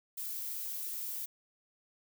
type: noise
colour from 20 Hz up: violet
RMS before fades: -39 dBFS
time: 0.17-1.26 s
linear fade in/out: 10 ms
effects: none